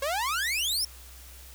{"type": "exponential sweep", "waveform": "sawtooth", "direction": "up", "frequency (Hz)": [531, 5588], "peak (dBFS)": -23, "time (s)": [0.02, 0.85], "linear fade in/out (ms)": 5, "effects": ["added 63 Hz sine -47 dBFS peak until 1.54 s", "white hiss -50 dBFS RMS until 1.54 s"]}